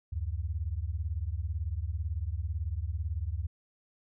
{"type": "beating tone pair", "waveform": "sine", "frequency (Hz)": [72.5, 90.5], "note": ["D2", "F#2"], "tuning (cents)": [-22, -38], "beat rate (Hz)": 18, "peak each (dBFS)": [-33, -34], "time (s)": [0.12, 3.47], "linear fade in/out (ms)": 10, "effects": []}